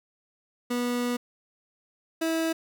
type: tone pair in turn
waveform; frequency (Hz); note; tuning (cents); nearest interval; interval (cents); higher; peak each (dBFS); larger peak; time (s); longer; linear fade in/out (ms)
30% pulse; 243.7 / 325.3; B3 / E4; -23 / -23; perfect fourth; 500; second; -23 / -22; second; 0.7-1.17 / 2.21-2.53; first; 10
effects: none